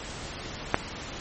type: click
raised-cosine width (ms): 0.5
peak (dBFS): -4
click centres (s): 0.744
effects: pink hiss -38 dBFS RMS until 1.2 s + MP3 32 kbps